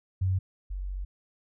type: tone pair in turn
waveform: sine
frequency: 93.9 / 46.95 Hz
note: F#2 / F#1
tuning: +26 / +26 cents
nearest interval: octave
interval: 1200 cents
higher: first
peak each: -23 / -31 dBFS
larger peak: first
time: 0.21-0.39 / 0.7-1.05 s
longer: second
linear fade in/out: 10 ms
effects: none